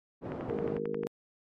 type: band-pass noise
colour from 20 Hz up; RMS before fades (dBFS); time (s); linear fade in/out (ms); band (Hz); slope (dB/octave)
pink; -38; 0.21-0.8; 50; 160 to 600; 12
type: click train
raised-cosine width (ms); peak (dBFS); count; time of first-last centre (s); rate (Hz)
0.5; -26; 9; 0.32-1.034; 11.2
type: harmonic tone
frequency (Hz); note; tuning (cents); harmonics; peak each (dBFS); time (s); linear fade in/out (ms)
51.8; G#1; -4; 3 / 4 / 5 / 6 / 7 / 8 / 9; -44 / -41 / -43 / -45 / -43 / -38 / -34; 0.49-1.07; 0
effects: MP3 64 kbps